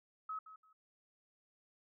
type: tone with echo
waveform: sine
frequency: 1281 Hz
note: E6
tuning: 50 cents flat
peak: -39 dBFS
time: 0.29-0.39 s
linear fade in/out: 5 ms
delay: 170 ms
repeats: 2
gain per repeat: -13 dB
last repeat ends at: 0.73 s
effects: none